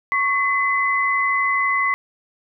sine tone pair together, 1108.7 / 2028 Hz, C#6 / B6, 0 / +45 cents, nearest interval minor seventh, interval 1045 cents, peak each -20 / -19 dBFS, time 0.12-1.94 s, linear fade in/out 0 ms, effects none

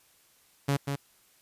sawtooth tone with echo, 140.4 Hz, C#3, 22 cents sharp, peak -20 dBFS, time 0.68-0.77 s, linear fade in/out 10 ms, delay 190 ms, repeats 1, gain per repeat -5 dB, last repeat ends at 0.96 s, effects white hiss -63 dBFS RMS until 1.41 s + resampled to 32000 Hz

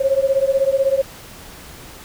sine beating tone pair, 534 / 550 Hz, C5 / C#5, +35 / -14 cents, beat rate 16 Hz, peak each -17 dBFS, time 0-1.02 s, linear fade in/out 10 ms, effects pink hiss -39 dBFS RMS until 2.04 s

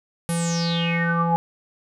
square tone with low-pass filter sweep, 168.8 Hz, E3, 41 cents sharp, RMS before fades -22 dBFS, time 0.29-1.36 s, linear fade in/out 0 ms, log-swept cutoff 11000 to 810 Hz, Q 10, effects none

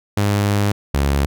sawtooth tone pair in turn, 102 / 70.04 Hz, G#2 / C#2, -31 / +18 cents, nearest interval perfect fifth, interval 651 cents, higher first, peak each -11 dBFS, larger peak neither, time 0.17-0.72 / 0.94-1.26 s, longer first, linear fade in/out 5 ms, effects none

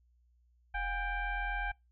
sine tone with frequency modulation, 813 Hz, G#5, 37 cents flat, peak -32 dBFS, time 0.74-1.72 s, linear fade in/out 10 ms, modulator 769 Hz, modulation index 1.6, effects noise-tail reverb RT60 0.2 s tail -25 dB re dry + added 60 Hz sine -65 dBFS peak until 1.91 s

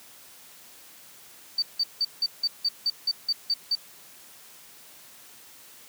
sine tone bursts, 4600 Hz, D8, 37 cents flat, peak -21 dBFS, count 11, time 1.58-3.753 s, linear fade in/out 5 ms, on 43 ms, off 170 ms, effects white hiss -50 dBFS RMS until 5.88 s + high-pass 100 Hz 12 dB/octave

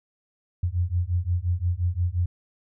sine beating tone pair, 85.6 / 91.3 Hz, F2 / F#2, -34 / -23 cents, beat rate 5.7 Hz, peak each -25 / -25 dBFS, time 0.63-2.26 s, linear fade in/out 5 ms, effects none

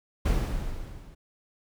brown noise with level ramp, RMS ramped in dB -21 to -47 dBFS, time 0.25-1.15 s, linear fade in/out 10 ms, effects none

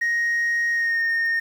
sine tone with pitch glide, 1873 to 1837.6 Hz, A#6 to A#6, +8 to -25 cents, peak -17 dBFS, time 0.01-1.4 s, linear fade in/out 10 ms, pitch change -33 cents, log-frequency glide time 0.7-1.01 s, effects tanh soft clip ceiling -18 dBFS + 8-bit

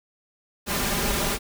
pink noise with comb filter, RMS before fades -25 dBFS, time 0.66-1.39 s, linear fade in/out 50 ms, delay 5 ms, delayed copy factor +0.55, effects none

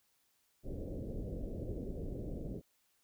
pink low-pass noise, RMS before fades -41 dBFS, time 0.63-2.62 s, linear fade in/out 50 ms, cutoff 570 Hz, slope 48 dB/octave, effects white hiss -75 dBFS RMS until 3.03 s

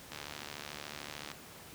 click train, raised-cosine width 0.2 ms, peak -24 dBFS, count 89, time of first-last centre 0.12-1.316 s, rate 73.6 Hz, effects pink hiss -51 dBFS RMS until 1.74 s + high-pass 80 Hz 12 dB/octave

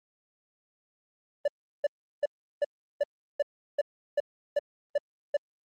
triangle tone bursts, 580 Hz, D5, 22 cents flat, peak -20 dBFS, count 11, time 1.45-5.369 s, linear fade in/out 5 ms, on 29 ms, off 360 ms, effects Opus 32 kbps

